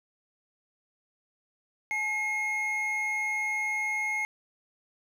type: tone pair together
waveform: triangle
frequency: 853.2 / 2150 Hz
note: G#5 / C7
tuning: +46 / +47 cents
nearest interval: octave + major third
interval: 1601 cents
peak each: -35 / -26 dBFS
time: 1.91-4.25 s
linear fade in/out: 0 ms
effects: none